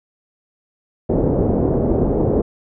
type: low-pass noise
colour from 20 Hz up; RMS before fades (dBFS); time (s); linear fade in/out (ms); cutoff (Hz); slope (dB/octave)
white; -17; 1.09-2.42; 10; 510; 24
effects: none